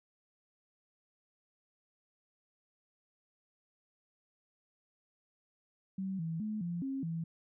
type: tone with pitch steps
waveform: sine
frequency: 191.3 / 163.2 / 214.1 / 172.5 / 269.5 / 164.7 Hz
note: G3 / E3 / A3 / F3 / C#4 / E3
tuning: -42 / -17 / -47 / -21 / -49 / -1 cents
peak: -34 dBFS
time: 5.98-7.24 s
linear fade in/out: 5 ms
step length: 210 ms
effects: none